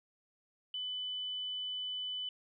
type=tone; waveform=sine; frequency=3000 Hz; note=F#7; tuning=23 cents sharp; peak=-36 dBFS; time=0.74-2.29 s; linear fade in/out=2 ms; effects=none